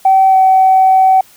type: tone with pitch glide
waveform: sine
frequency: 767 to 759.1 Hz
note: G5 to F#5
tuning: -38 to +44 cents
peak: -4 dBFS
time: 0.05-1.21 s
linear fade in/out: 5 ms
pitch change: -18 cents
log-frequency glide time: 0.29-0.36 s
effects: tanh soft clip ceiling 0 dBFS + white hiss -44 dBFS RMS until 1.36 s